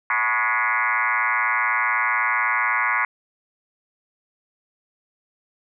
sine tone with frequency modulation, 1568 Hz, G6, in tune, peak -18 dBFS, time 0.1-3.05 s, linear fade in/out 2 ms, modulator 116 Hz, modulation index 5.5, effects none

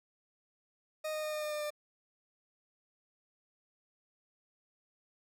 40% pulse tone with pitch steps, 620 / 616.1 / 612.2 / 608.3 / 604.4 / 600.6 / 596.8 Hz, D#5 / D#5 / D#5 / D#5 / D5 / D5 / D5, -6 / -17 / -28 / -39 / +50 / +39 / +28 cents, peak -34 dBFS, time 1.04-1.705 s, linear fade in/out 10 ms, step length 95 ms, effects none

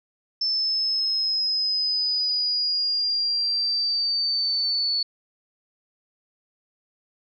sine linear sweep, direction down, 5290 to 4435 Hz, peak -21 dBFS, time 0.41-5.03 s, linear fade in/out 5 ms, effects none

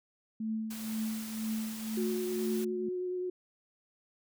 sine tone with tremolo, 220 Hz, A3, in tune, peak -30 dBFS, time 0.4-2.89 s, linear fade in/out 5 ms, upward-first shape triangle, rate 2 Hz, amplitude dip 70%
white noise, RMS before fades -45 dBFS, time 0.7-2.65 s, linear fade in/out 10 ms
sine tone with vibrato, 363.5 Hz, F#4, 31 cents flat, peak -32 dBFS, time 1.97-3.3 s, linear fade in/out 5 ms, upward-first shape triangle, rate 9.6 Hz, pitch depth 18 cents each way
effects none

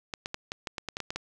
clicks, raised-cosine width 0.2 ms, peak -16 dBFS, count 11, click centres 0.138 / 0.259 / 0.344 / 0.519 / 0.672 / 0.782 / 0.887 / 0.969 / 1.003 / 1.105 / 1.16 s, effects none

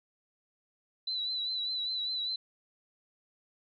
sine tone with vibrato, 3983 Hz, B7, 14 cents sharp, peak -31 dBFS, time 1.07-2.36 s, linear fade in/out 5 ms, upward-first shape triangle, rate 5 Hz, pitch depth 56 cents each way, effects none

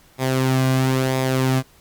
sawtooth tone with flanger, 130.81 Hz, C3, in tune, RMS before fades -19 dBFS, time 0.18-1.63 s, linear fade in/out 50 ms, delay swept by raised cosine 0.68 to 2.28 ms, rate 1 Hz, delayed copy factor -0.5, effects pink hiss -53 dBFS RMS until 1.8 s + Opus 48 kbps

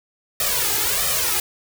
white noise with flanger, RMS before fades -21 dBFS, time 0.4-1.4 s, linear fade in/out 2 ms, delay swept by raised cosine 1.6 to 2.42 ms, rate 1.5 Hz, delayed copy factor +0.9, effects none

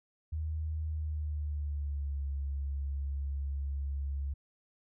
sine tone with pitch glide, 78.1 to 69.58 Hz, D#2 to C#2, +7 to +7 cents, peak -32 dBFS, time 0.32-4.34 s, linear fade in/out 10 ms, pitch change -200 cents, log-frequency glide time 0.87-2.23 s, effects none

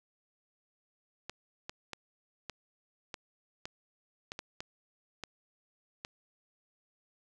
clicks, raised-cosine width 0.2 ms, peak -22 dBFS, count 11, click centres 1.296 / 1.695 / 1.933 / 2.497 / 3.142 / 3.655 / 4.319 / 4.391 / 4.605 / 5.237 / 6.049 s, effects none

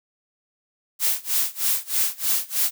blue noise with tremolo, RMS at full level -20 dBFS, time 0.99-2.71 s, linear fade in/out 50 ms, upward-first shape sine, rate 3.2 Hz, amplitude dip 95%, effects none

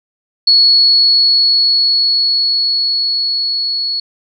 sine tone with level ramp, 4374 Hz, C#8, 24 cents flat, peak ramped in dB -5 to -15 dBFS, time 0.47-4 s, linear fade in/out 5 ms, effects none

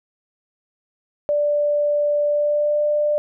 sine tone with pitch glide, 587.3 to 594.5 Hz, D5 to D5, 0 to +21 cents, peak -16 dBFS, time 1.29-3.18 s, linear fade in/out 0 ms, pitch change +21 cents, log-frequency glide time 2.27-2.81 s, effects none

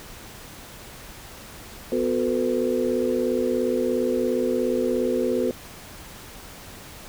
sine tone cluster, 249.8 / 364.9 / 447.9 / 505 Hz, B3 / F#4 / A4 / B4, +20 / -24 / +31 / +39 cents, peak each -26 dBFS, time 1.92-5.51 s, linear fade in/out 2 ms, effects pink hiss -42 dBFS RMS until 7.08 s

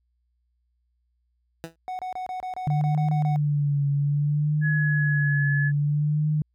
15% pulse tone with exponential decay, 164.81 Hz, E3, in tune, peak -23 dBFS, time 1.64-1.76 s, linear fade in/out 0 ms, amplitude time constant 25 ms
triangle tone bursts, 740 Hz, F#5, in tune, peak -27 dBFS, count 11, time 1.88-3.36 s, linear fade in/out 0 ms, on 110 ms, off 27 ms
sine tone with vibrato, 146.83 Hz, D3, in tune, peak -20 dBFS, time 2.67-6.42 s, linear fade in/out 2 ms, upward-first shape triangle, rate 0.62 Hz, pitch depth 69 cents each way
sine tone with pitch glide, 1689 to 1711.6 Hz, G#6 to A6, +29 to -48 cents, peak -25 dBFS, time 4.61-5.72 s, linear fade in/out 50 ms, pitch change +23 cents, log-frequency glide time 5.17-5.49 s
effects added 60 Hz sine -68 dBFS peak until 6.54 s

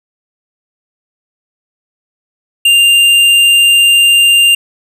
sine tone with hard clipping, 2794 Hz, F7, in tune, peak -6 dBFS, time 2.65-4.55 s, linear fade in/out 5 ms, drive 9 dB, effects none

